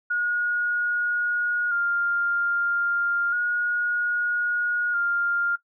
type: tone with vibrato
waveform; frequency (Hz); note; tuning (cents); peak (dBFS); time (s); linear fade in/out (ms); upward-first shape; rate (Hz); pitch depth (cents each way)
sine; 1421; F6; +30; -21; 0.1-5.56; 10; square; 0.31; 26
effects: noise-tail reverb RT60 0.1 s tail -18 dB re dry